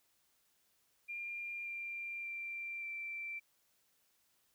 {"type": "tone with pitch steps", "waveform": "sine", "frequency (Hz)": [2397, 2379, 2361, 2344], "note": ["D7", "D7", "D7", "D7"], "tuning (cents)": [35, 22, 9, -4], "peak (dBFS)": -40, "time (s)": [1.08, 3.4], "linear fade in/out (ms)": 20, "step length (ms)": 580, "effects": ["white hiss -75 dBFS RMS until 4.54 s"]}